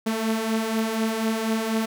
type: beating tone pair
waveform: sawtooth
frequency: 219.2 / 223.3 Hz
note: A3 / A3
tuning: -6 / +26 cents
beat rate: 4.1 Hz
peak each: -25 / -20 dBFS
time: 0.06-1.86 s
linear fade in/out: 10 ms
effects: none